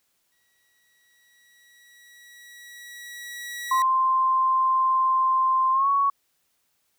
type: tone with exponential growth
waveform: sawtooth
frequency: 1927 Hz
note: B6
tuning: 43 cents flat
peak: -26 dBFS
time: 0.32-3.82 s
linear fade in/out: 0 ms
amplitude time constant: 760 ms
type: tone with pitch glide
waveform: sine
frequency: 1046.5 to 1115.2 Hz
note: C6 to C#6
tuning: 0 to +10 cents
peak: -18 dBFS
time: 3.71-6.1 s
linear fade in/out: 5 ms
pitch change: +110 cents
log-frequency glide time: 5.72-5.88 s
effects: white hiss -71 dBFS RMS until 6.98 s